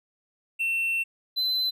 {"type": "tone pair in turn", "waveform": "triangle", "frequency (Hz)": [2700, 4045], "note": ["E7", "B7"], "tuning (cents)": [41, 41], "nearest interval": "perfect fifth", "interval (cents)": 700, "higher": "second", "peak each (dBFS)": [-22, -22], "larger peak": "neither", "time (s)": [[0.59, 1.04], [1.36, 1.71]], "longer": "first", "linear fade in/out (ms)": 20, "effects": []}